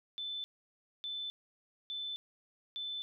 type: tone bursts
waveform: sine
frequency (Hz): 3520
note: A7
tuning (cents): 0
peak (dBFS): -37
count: 4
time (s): 0.18-3.02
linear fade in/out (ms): 0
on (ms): 260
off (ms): 600
effects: none